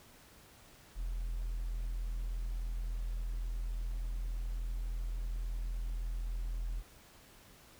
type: tone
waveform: triangle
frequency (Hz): 41.77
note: E1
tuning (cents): +24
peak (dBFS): -31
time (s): 0.95-6.83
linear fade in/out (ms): 50
effects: tanh soft clip ceiling -30 dBFS + pink hiss -59 dBFS RMS until 7.79 s